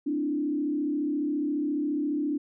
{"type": "tone with frequency modulation", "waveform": "sine", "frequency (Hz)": 295, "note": "D4", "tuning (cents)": 8, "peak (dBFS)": -25, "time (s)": [0.06, 2.38], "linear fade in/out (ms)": 10, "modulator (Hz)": 34.5, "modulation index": 0.84, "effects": []}